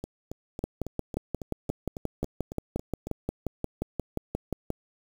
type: two click trains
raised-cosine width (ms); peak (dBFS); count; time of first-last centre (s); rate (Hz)
2; -22 / -15; 12 / 24; 0.04-3.07 / 0.64-4.704; 3.63 / 5.66
effects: 7-bit